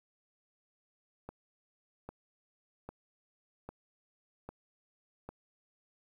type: click train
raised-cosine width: 1 ms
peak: -29 dBFS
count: 6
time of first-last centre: 1.29-5.29 s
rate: 1.25 Hz
effects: 10-bit

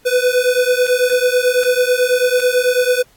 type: beating tone pair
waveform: square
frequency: 493.9 / 503 Hz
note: B4 / B4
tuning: 0 / +32 cents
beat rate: 9.1 Hz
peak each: -16 dBFS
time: 0.05-3.03 s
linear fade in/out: 20 ms
effects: pink hiss -53 dBFS RMS until 3.16 s + AAC 64 kbps

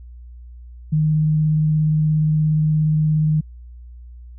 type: tone with vibrato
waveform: sine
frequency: 154.4 Hz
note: D#3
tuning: 13 cents flat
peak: -14 dBFS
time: 0.92-3.41 s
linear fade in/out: 10 ms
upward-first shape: sine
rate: 17 Hz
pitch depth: 11 cents each way
effects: added 60 Hz sine -36 dBFS peak until 4.38 s

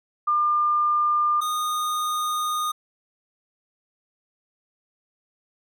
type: tone pair in turn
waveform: sine / square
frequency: 1200 / 1230.2 Hz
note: D6 / D#6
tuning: +37 / -20 cents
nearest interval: unison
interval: 43 cents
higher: second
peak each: -18 / -24 dBFS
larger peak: first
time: 0.27-1.41 / 1.41-2.72 s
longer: second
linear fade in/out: 10 ms
effects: none

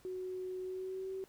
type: tone with pitch glide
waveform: sine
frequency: 370 to 381.5 Hz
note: F#4 to G4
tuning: 0 to -47 cents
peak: -38 dBFS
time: 0.05-1.24 s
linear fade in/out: 0 ms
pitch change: +53 cents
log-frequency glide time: 0.61-1.12 s
effects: pink hiss -65 dBFS RMS until 1.28 s

